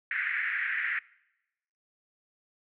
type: band-pass noise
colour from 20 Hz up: white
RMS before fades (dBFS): -31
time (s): 0.11-0.99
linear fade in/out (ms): 2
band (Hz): 1600 to 2100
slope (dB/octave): 48
effects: noise-tail reverb RT60 0.9 s tail -23 dB re dry